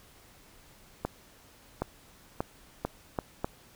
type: accelerating click train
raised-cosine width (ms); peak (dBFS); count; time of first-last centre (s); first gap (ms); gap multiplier
1; -15; 6; 1.05-3.445; 770; 0.76
effects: pink hiss -57 dBFS RMS until 3.75 s